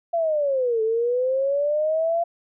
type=linear two-way sweep; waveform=sine; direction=down then up; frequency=687 to 435.7 to 687 Hz; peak=-19 dBFS; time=0.13-2.24 s; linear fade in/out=10 ms; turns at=0.82 s; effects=none